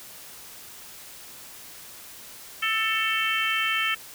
harmonic tone with a mistuned harmonic, 444.6 Hz, A4, 18 cents sharp, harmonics 3 / 4 / 5 / 6 / 7, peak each -29 / -29 / -29 / -29 / -29 dBFS, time 2.62-3.95 s, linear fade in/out 10 ms, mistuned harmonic 3, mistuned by -22 cents, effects white hiss -44 dBFS RMS until 4.14 s

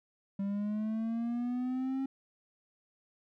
triangle linear sweep, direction up, 196 to 270 Hz, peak -29 dBFS, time 0.39-2.06 s, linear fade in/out 5 ms, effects none

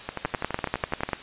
two click trains, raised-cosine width 0.5 ms, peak -9 / -14 dBFS, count 10 / 13, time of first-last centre 0.25-1.132 / 0.09-1.09 s, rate 10.2 / 12 Hz, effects white hiss -41 dBFS RMS until 1.22 s + resampled to 8000 Hz

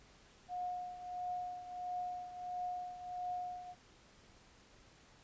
sine tone with tremolo, 721 Hz, F#5, 45 cents flat, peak -36 dBFS, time 0.48-3.75 s, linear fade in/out 50 ms, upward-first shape triangle, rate 1.5 Hz, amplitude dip 75%, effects pink hiss -63 dBFS RMS until 5.23 s + resampled to 16000 Hz

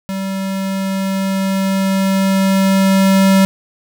square tone with level ramp, 193 Hz, G3, 27 cents flat, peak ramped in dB -20 to -8 dBFS, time 0.09-3.45 s, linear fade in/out 0 ms, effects none

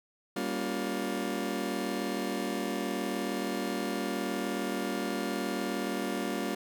30% pulse chord, G half-diminished seventh, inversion none, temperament just, 196 / 235.2 / 282.2 / 352.8 Hz, G3 / Bb3 / Db4 / F4, 0 / +16 / +31 / +18 cents, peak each -34 dBFS, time 0.36-6.55 s, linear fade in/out 5 ms, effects none

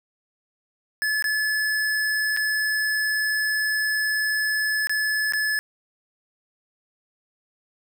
square tone with dropouts, 1721 Hz, A6, 39 cents flat, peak -22 dBFS, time 1.02-5.59 s, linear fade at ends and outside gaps 0 ms, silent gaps 1.224-1.242 / 2.365-2.372 / 4.871-4.895 / 5.323-5.335 s, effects none

